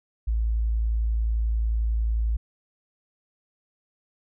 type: tone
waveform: sine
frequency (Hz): 55.6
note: A1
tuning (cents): +19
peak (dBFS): -21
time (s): 0.27-2.37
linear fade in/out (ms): 10
effects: none